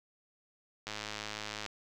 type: click train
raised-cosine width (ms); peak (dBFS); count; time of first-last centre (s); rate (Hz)
0.2; -21; 85; 0.87-1.662; 106
effects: none